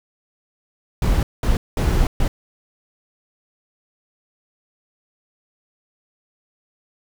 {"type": "noise bursts at uneven times", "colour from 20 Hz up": "brown", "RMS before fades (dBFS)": -17, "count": 4, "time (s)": [[1.02, 1.23], [1.43, 1.57], [1.77, 2.07], [2.2, 2.28]], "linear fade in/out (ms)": 2, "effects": []}